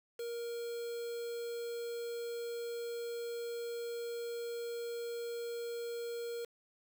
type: tone with quantisation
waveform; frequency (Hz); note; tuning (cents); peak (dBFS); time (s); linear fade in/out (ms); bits
triangle; 470; A#4; +14; -36; 0.19-6.45; 5; 8
effects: none